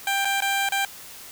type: tone with dropouts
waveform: 15% pulse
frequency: 790 Hz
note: G5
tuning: 13 cents sharp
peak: -15 dBFS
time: 0.07-0.85 s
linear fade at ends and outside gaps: 2 ms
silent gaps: 0.248-0.253 / 0.405-0.421 / 0.689-0.721 s
effects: white hiss -42 dBFS RMS until 1.31 s